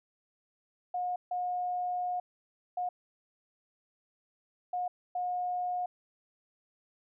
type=tone bursts at uneven times; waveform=sine; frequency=720 Hz; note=F#5; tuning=47 cents flat; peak=-30 dBFS; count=5; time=0.94-1.16 / 1.31-2.2 / 2.77-2.89 / 4.73-4.88 / 5.15-5.86 s; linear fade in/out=5 ms; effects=none